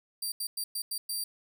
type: tone bursts at uneven times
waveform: 15% pulse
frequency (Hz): 4700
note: D8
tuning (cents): +1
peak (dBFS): -25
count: 6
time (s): 0.22-0.32 / 0.4-0.47 / 0.57-0.64 / 0.75-0.82 / 0.91-0.98 / 1.09-1.24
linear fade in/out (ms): 5
effects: none